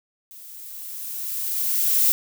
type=noise with level ramp; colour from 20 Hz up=violet; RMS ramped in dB=-43 to -17 dBFS; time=0.31-2.12 s; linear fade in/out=0 ms; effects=none